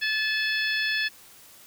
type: harmonic tone with a mistuned harmonic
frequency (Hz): 867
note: A5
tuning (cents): -26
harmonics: 2 / 3 / 4 / 5 / 6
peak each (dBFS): -26 / -30 / -32 / -34 / -36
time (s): 0.01-1.09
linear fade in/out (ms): 20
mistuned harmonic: 4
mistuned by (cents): -20
effects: white hiss -51 dBFS RMS until 1.66 s